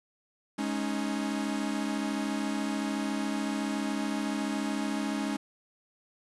45% pulse chord, Ab suspended fourth, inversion none, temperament equal with one note detuned, 209.8 / 277.2 / 311.1 Hz, Ab3 / Db4 / Eb4, +18 / 0 / 0 cents, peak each -33 / -33 / -36 dBFS, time 0.58-5.37 s, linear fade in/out 10 ms, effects resampled to 24000 Hz + 9-bit

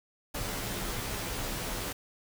pink noise with comb filter, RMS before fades -35 dBFS, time 0.34-1.93 s, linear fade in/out 10 ms, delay 13 ms, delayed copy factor -0.65, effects none

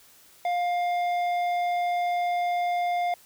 sine tone with tanh clipping, 705 Hz, F5, 16 cents sharp, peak -25 dBFS, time 0.45-3.14 s, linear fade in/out 2 ms, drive 10 dB, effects white hiss -55 dBFS RMS until 3.25 s

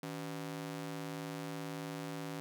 sawtooth ring-modulated tone, 220 Hz, A3, in tune, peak -33 dBFS, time 0.03-2.4 s, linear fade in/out 0 ms, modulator 60.8 Hz, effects none

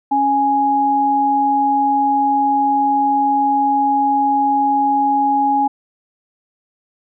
sine tone pair together, 277.2 / 831.1 Hz, C#4 / G#5, 0 / +1 cents, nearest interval octave + perfect fifth, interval 1901 cents, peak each -20 / -13 dBFS, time 0.11-5.68 s, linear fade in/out 10 ms, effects none

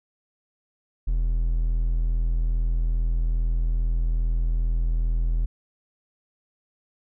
triangle tone, 41.2 Hz, E1, in tune, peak -18 dBFS, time 1.07-5.46 s, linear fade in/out 10 ms, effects none

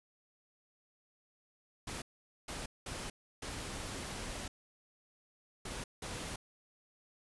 pink noise bursts at uneven times, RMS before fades -42 dBFS, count 6, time 1.87-2.02 / 2.48-2.66 / 2.86-3.1 / 3.42-4.48 / 5.65-5.84 / 6.02-6.36 s, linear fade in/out 5 ms, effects resampled to 24000 Hz

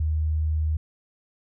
sine tone, 77.78 Hz, D#2, in tune, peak -21 dBFS, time 0-0.77 s, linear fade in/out 5 ms, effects none

